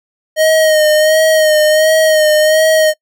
square tone with vibrato, 622.3 Hz, D#5, in tune, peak -8 dBFS, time 0.36-2.94 s, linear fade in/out 50 ms, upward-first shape sine, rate 1.4 Hz, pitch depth 35 cents each way, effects noise-tail reverb RT60 0.1 s tail -23 dB re dry

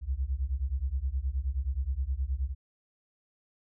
sine beating tone pair, 61.8 / 71.3 Hz, B1 / C#2, +2 / +49 cents, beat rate 9.5 Hz, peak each -31 dBFS, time 0.01-2.55 s, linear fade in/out 50 ms, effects none

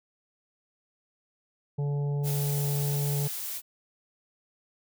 harmonic tone, 143.6 Hz, D3, 39 cents flat, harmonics 1 / 3 / 4 / 5 / 6, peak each -26 / -38 / -48 / -50 / -48 dBFS, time 1.78-3.28 s, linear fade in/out 10 ms
blue noise, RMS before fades -35 dBFS, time 2.23-3.62 s, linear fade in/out 50 ms
effects none

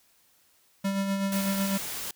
square tone with tremolo, 196 Hz, G3, in tune, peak -25 dBFS, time 0.84-1.78 s, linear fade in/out 10 ms, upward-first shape sine, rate 8 Hz, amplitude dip 40%
white noise, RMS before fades -35 dBFS, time 1.32-2.11 s, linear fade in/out 2 ms
effects white hiss -64 dBFS RMS until 2.15 s

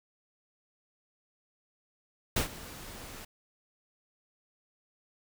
pink noise with ADSR envelope, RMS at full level -27 dBFS, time 2.36-3.25 s, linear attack 6 ms, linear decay 110 ms, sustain -18 dB, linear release 6 ms, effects none

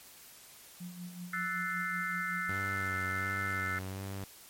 sine tone with tremolo, 177.3 Hz, F3, 26 cents sharp, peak -39 dBFS, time 0.8-2.51 s, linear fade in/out 10 ms, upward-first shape sine, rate 5.3 Hz, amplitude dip 60%
sine chord, F# half-diminished seventh, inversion third, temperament equal, 1318.5 / 1480 / 1760 / 2093 Hz, E6 / F#6 / A6 / C7, 0 / 0 / 0 / 0 cents, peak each -38 dBFS, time 1.33-3.79 s, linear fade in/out 5 ms
sawtooth tone with vibrato, 95.6 Hz, G2, 43 cents flat, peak -34 dBFS, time 2.49-4.24 s, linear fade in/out 0 ms, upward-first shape sine, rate 1.4 Hz, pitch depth 41 cents each way
effects white hiss -54 dBFS RMS until 4.49 s + MP3 64 kbps

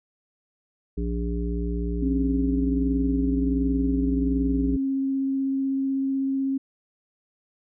harmonic tone, 58.27 Hz, A#1, in tune, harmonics 1 / 3 / 5 / 7, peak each -26 / -31 / -33 / -34 dBFS, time 0.97-4.77 s, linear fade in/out 10 ms
sine tone with vibrato, 270 Hz, C#4, 45 cents flat, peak -22 dBFS, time 2.02-6.58 s, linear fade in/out 10 ms, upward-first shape triangle, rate 16 Hz, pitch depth 9 cents each way
effects none

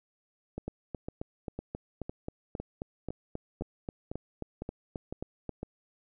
two click trains, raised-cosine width 2 ms, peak -22 / -23 dBFS, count 19 / 11, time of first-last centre 0.68-5.493 / 0.58-5.631 s, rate 3.74 / 1.98 Hz, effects none

